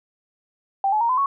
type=tone with pitch steps; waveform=sine; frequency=784 / 855 / 932.3 / 1016.7 / 1108.7 Hz; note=G5 / A5 / A#5 / B5 / C#6; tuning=0 / -50 / 0 / +50 / 0 cents; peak=-17 dBFS; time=0.84-1.26 s; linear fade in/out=2 ms; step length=84 ms; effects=none